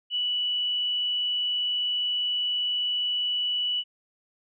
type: tone with frequency modulation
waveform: sine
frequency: 2955 Hz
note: F#7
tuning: 3 cents flat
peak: -24 dBFS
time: 0.1-3.84 s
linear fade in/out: 50 ms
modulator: 74 Hz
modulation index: 0.25
effects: none